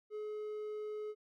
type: tone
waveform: triangle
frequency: 424.7 Hz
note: G#4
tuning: 39 cents sharp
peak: -37 dBFS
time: 0.1-1.15 s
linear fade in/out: 50 ms
effects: none